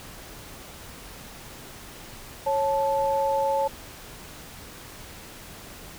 sine tone pair together, 550 / 873.7 Hz, C#5 / A5, -14 / -12 cents, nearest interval minor sixth, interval 802 cents, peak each -24 dBFS, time 2.46-3.68 s, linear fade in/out 10 ms, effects pink hiss -43 dBFS RMS until 5.98 s

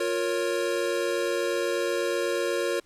square chord, Bb minor, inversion second, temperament equal with one note detuned, 354.3 / 466.2 / 554.4 Hz, F4 / Bb4 / Db5, +25 / 0 / 0 cents, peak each -30 dBFS, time 0-2.8 s, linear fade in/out 5 ms, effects pink hiss -62 dBFS RMS until 2.85 s + low-pass 11000 Hz 12 dB/octave

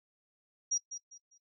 sine tone with echo, 5710 Hz, F8, 37 cents sharp, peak -28 dBFS, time 0.71-0.78 s, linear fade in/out 10 ms, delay 200 ms, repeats 3, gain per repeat -11 dB, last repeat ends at 1.38 s, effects noise-tail reverb RT60 0.1 s tail -19 dB re dry

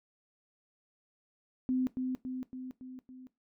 sine tone with echo, 256.4 Hz, C4, 35 cents flat, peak -27 dBFS, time 1.69-1.87 s, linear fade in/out 0 ms, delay 280 ms, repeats 5, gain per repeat -4 dB, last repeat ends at 3.27 s, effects noise-tail reverb RT60 0.2 s tail -17 dB re dry

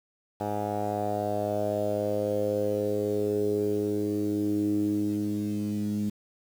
10% pulse tone with low-pass filter sweep, 103.83 Hz, G#2, in tune, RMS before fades -28 dBFS, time 0.4-6.1 s, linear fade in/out 10 ms, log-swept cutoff 850 to 230 Hz, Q 5.3, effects 8-bit

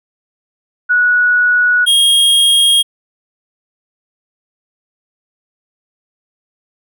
sine / square tone pair in turn, 1466 / 3255 Hz, F#6 / G#7, -16 / -36 cents, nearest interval octave + major second, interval 1380 cents, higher second, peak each -8 dBFS, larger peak neither, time 0.89-1.86 / 1.86-2.83 s, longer neither, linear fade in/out 20 ms, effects none

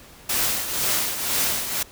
white noise with tremolo, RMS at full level -21 dBFS, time 0.29-1.83 s, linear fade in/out 5 ms, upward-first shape triangle, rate 2 Hz, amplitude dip 65%, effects pink hiss -47 dBFS RMS until 1.91 s

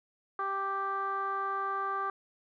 15% pulse tone with low-pass filter, 392 Hz, G4, in tune, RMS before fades -33 dBFS, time 0.39-2.1 s, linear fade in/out 2 ms, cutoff 1300 Hz, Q 6.2, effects none

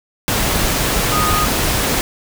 sine tone in noise, 1240 Hz, D#6, 6 cents flat, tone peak -17 dBFS, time 1.12-1.45 s, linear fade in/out 0 ms, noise pink, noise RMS -17 dBFS, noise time 0.28-2.01 s, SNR -3 dB, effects none

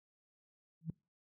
sine tone with exponential growth, 162.1 Hz, E3, 29 cents flat, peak -31 dBFS, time 0.81-0.9 s, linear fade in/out 2 ms, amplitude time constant 19 ms, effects noise-tail reverb RT60 0.3 s tail -26 dB re dry + high-pass 80 Hz 12 dB/octave

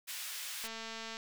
pink high-pass noise, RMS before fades -42 dBFS, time 0.07-0.68 s, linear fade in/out 20 ms, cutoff 2200 Hz, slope 12 dB/octave
click train, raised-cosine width 0.2 ms, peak -26 dBFS, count 120, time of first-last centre 0.64-1.169 s, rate 225 Hz
effects none

